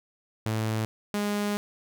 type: tone pair in turn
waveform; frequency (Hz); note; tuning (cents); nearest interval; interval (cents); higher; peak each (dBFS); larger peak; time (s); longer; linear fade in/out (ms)
sawtooth; 110 / 206; A2 / G#3; 0 / -14; major seventh; 1086; second; -22; neither; 0.46-0.85 / 1.14-1.57; second; 0
effects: none